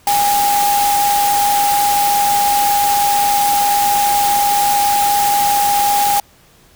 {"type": "tone in noise", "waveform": "sine", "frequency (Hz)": 815, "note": "G#5", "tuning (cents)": -33, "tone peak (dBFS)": -12, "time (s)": [0.07, 6.2], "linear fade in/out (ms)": 2, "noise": "white", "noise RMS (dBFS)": -20, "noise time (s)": [0.07, 6.2], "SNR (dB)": 5, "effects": ["pink hiss -49 dBFS RMS until 6.75 s"]}